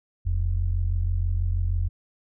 sine tone pair together, 41.1 / 87.31 Hz, E1 / F2, -4 / 0 cents, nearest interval octave + minor second, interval 1304 cents, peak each -24 dBFS, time 0.25-1.89 s, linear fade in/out 20 ms, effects none

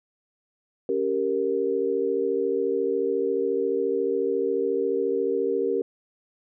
sine chord, G diminished, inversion second, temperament equal, 277.2 / 392 / 466.2 Hz, Db4 / G4 / Bb4, 0 / 0 / 0 cents, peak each -31 / -25 / -25 dBFS, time 0.89-5.82 s, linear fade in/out 2 ms, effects none

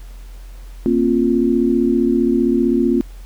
sine chord, Bb suspended second, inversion none, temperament equal with one note detuned, 233.1 / 268.5 / 349.2 Hz, Bb3 / C4 / F4, 0 / +45 / 0 cents, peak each -17 dBFS, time 0.86-3.01 s, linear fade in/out 0 ms, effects added 43 Hz sine -32 dBFS peak until 3.25 s + pink hiss -49 dBFS RMS until 3.25 s

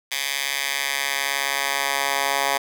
10% pulse tone with high-pass filter sweep, 139 Hz, C#3, 5 cents sharp, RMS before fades -24 dBFS, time 0.11-2.58 s, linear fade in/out 10 ms, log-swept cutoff 2500 to 940 Hz, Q 1.1, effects none

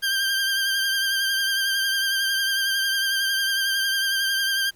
20% pulse tone with vibrato, 1584 Hz, G6, 18 cents sharp, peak -16 dBFS, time 0.02-4.71 s, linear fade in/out 20 ms, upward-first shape triangle, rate 11 Hz, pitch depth 37 cents each way, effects pink hiss -58 dBFS RMS until 4.75 s

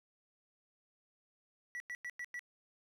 triangle tone bursts, 1947 Hz, B6, 25 cents flat, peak -38 dBFS, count 5, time 1.75-2.393 s, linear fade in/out 0 ms, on 51 ms, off 97 ms, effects none

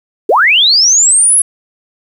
sine linear sweep, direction up, 337.4 to 10910 Hz, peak -5 dBFS, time 0.29-1.42 s, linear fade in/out 5 ms, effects 7-bit

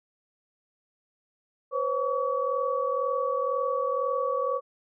sine tone cluster, 501 / 543 / 1135 Hz, B4 / C#5 / C#6, +25 / -36 / +41 cents, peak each -29 dBFS, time 1.71-4.61 s, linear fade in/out 50 ms, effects none

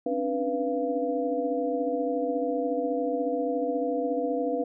sine tone cluster, 265.8 / 282.3 / 296.6 / 491 / 685 Hz, C4 / C#4 / D4 / B4 / F5, +27 / +32 / +17 / -10 / -34 cents, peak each -33 / -35 / -33 / -28 / -32 dBFS, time 0.06-4.64 s, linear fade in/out 5 ms, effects none

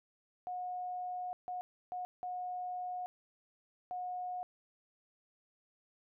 sine tone bursts at uneven times, 725 Hz, F#5, 35 cents flat, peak -37 dBFS, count 5, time 0.47-1.33 / 1.48-1.61 / 1.92-2.05 / 2.23-3.06 / 3.91-4.43 s, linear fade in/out 0 ms, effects none

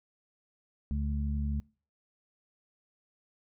harmonic tone, 72 Hz, D2, 34 cents flat, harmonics 1 / 2 / 3, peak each -30 / -38 / -36 dBFS, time 0.91-1.6 s, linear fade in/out 0 ms, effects noise-tail reverb RT60 0.4 s tail -25 dB re dry

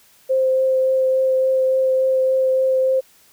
sine tone with vibrato, 523.3 Hz, C5, in tune, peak -14 dBFS, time 0.29-3.01 s, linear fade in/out 20 ms, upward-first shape triangle, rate 3.5 Hz, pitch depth 10 cents each way, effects white hiss -53 dBFS RMS until 3.32 s

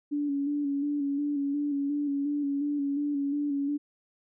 sine tone with vibrato, 285.9 Hz, D4, 46 cents flat, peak -26 dBFS, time 0.11-3.78 s, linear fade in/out 20 ms, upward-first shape square, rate 2.8 Hz, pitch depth 32 cents each way, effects none

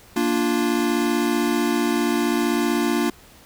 square chord, Bb major, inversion none, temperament equal, 233.1 / 293.7 / 349.2 Hz, Bb3 / D4 / F4, 0 / 0 / 0 cents, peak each -24 dBFS, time 0.16-3.1 s, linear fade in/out 5 ms, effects pink hiss -49 dBFS RMS until 3.45 s

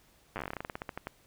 slowing click train, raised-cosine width 0.5 ms, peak -21 dBFS, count 20, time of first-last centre 0.36-1.071 s, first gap 9 ms, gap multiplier 1.14, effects pink hiss -64 dBFS RMS until 1.26 s

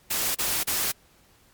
white noise bursts, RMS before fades -26 dBFS, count 3, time 0.1-0.92 s, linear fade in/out 10 ms, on 250 ms, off 35 ms, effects pink hiss -59 dBFS RMS until 1.53 s + MP3 96 kbps

